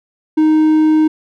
triangle tone, 311.1 Hz, D#4, in tune, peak -6 dBFS, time 0.37-1.08 s, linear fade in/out 10 ms, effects none

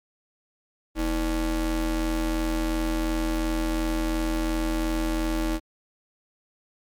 square ring-modulated tone, 138.59 Hz, C#3, in tune, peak -21 dBFS, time 0.95-5.6 s, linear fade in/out 50 ms, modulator 180 Hz, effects MP3 96 kbps

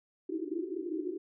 pink band-pass noise, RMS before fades -36 dBFS, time 0.29-1.18 s, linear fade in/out 10 ms, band 310 to 380 Hz, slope 96 dB/octave, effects none

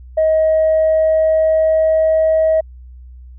sine tone with pitch glide, 632 to 636.8 Hz, D#5 to D#5, +27 to +40 cents, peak -9 dBFS, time 0.17-2.61 s, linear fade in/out 10 ms, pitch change +13 cents, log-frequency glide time 0.29-2.4 s, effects tanh soft clip ceiling -7 dBFS + added 62 Hz sine -34 dBFS peak until 3.38 s

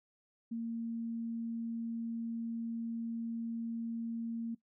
sine tone, 230 Hz, A#3, 23 cents flat, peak -35 dBFS, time 0.51-4.55 s, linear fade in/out 10 ms, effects noise-tail reverb RT60 0.1 s tail -18 dB re dry

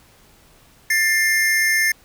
square tone pair together, 1775 / 2111 Hz, A6 / C7, +15 / +15 cents, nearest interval minor third, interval 300 cents, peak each -19 dBFS, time 0.9-1.92 s, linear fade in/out 5 ms, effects pink hiss -52 dBFS RMS until 2.04 s

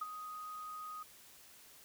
sine tone with ADSR envelope, 1248 Hz, D#6, 5 cents sharp, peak -34 dBFS, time 0.01-1.03 s, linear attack 8 ms, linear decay 26 ms, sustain -9 dB, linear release 5 ms, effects white hiss -59 dBFS RMS until 1.84 s

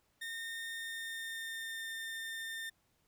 30% pulse tone with pitch glide, 1828 to 1808 Hz, A#6 to A6, -34 to +47 cents, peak -37 dBFS, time 0.21-2.7 s, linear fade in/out 10 ms, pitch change -19 cents, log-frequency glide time 0.71-1.93 s, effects pink hiss -75 dBFS RMS until 3.07 s

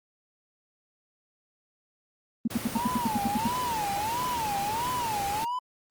sine tone bursts, 227.9 Hz, A#3, 39 cents flat, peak -22 dBFS, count 11, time 2.45-3.476 s, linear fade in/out 5 ms, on 26 ms, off 74 ms
pink noise, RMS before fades -35 dBFS, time 2.5-5.45 s, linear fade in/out 10 ms
triangle tone with vibrato, 895 Hz, A5, 29 cents sharp, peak -26 dBFS, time 2.75-5.59 s, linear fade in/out 5 ms, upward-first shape sine, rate 1.5 Hz, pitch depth 200 cents each way
effects high-pass 80 Hz 12 dB/octave + Opus 24 kbps

